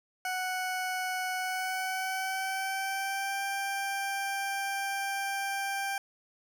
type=tone with pitch glide; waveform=20% pulse; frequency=740 to 788.5 Hz; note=F#5 to G5; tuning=0 to +10 cents; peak=-26 dBFS; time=0.25-5.98 s; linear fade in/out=2 ms; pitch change=+110 cents; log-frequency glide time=1.37-3.42 s; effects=none